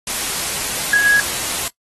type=tone in noise; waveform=sine; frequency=1661.2 Hz; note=G#6; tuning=in tune; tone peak=-10 dBFS; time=0.93-1.2 s; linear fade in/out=2 ms; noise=white; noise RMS=-22 dBFS; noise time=0.07-1.68 s; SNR=+9 dB; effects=noise-tail reverb RT60 0.1 s tail -20 dB re dry + AAC 32 kbps